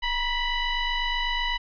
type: tone with frequency modulation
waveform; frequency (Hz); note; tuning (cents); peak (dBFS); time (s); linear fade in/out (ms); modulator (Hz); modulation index
sine; 1005; B5; +30; -22; 0.02-1.58; 20; 981; 2.6
effects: tanh soft clip ceiling -21 dBFS + resampled to 11025 Hz